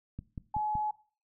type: click train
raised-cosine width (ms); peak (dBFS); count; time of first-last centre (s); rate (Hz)
5; -26; 4; 0.19-0.754; 5.32
type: tone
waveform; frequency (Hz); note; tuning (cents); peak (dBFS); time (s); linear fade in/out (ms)
sine; 849; G#5; +38; -29; 0.54-0.91; 5
effects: noise-tail reverb RT60 0.4 s tail -19 dB re dry